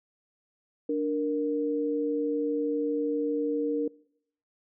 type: tone pair together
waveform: sine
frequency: 293.7 / 466.2 Hz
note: D4 / A#4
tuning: 0 / 0 cents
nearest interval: minor sixth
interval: 800 cents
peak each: -28 dBFS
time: 0.89-3.88 s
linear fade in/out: 5 ms
effects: noise-tail reverb RT60 0.7 s tail -24 dB re dry